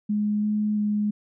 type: tone with pitch steps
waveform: sine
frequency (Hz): 209.2 / 211.1 / 208.9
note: G#3 / G#3 / G#3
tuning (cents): +13 / +29 / +10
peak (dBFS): -21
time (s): 0.09-1.11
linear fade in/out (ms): 10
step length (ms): 340
effects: none